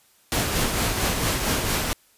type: noise with tremolo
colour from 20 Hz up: pink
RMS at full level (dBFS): -22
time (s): 0.32-1.93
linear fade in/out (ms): 0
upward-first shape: sine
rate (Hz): 4.4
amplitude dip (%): 40
effects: white hiss -59 dBFS RMS until 2.17 s + resampled to 32000 Hz